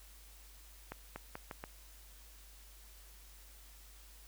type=accelerating click train; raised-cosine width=0.5 ms; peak=-27 dBFS; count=5; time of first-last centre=0.92-1.639 s; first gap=240 ms; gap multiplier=0.81; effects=added 50 Hz sine -56 dBFS peak until 4.27 s + white hiss -60 dBFS RMS until 4.27 s